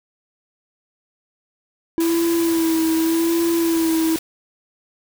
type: tone with vibrato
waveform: triangle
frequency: 329.6 Hz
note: E4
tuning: in tune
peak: -14 dBFS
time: 1.98-4.16 s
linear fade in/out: 0 ms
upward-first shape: sine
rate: 0.85 Hz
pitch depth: 36 cents each way
type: noise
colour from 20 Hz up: white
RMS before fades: -29 dBFS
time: 2-4.19 s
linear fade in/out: 5 ms
effects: none